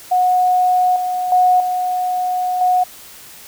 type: tone with level steps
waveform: sine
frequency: 730 Hz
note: F#5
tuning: 24 cents flat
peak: -11 / -17 / -9 / -16 / -11 dBFS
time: 0.11-2.84 s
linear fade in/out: 10 ms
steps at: 0.96 / 1.32 / 1.6 / 2.61 s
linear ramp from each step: 2 ms
effects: white hiss -39 dBFS RMS until 3.47 s